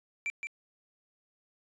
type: tone with echo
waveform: triangle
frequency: 2344 Hz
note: D7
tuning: 4 cents flat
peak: -29 dBFS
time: 0.26-0.3 s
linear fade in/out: 0 ms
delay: 170 ms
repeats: 1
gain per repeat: -4 dB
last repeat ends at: 0.47 s
effects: resampled to 24000 Hz